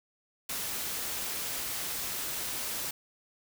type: noise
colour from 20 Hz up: white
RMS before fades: -35 dBFS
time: 0.49-2.91 s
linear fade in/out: 5 ms
effects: none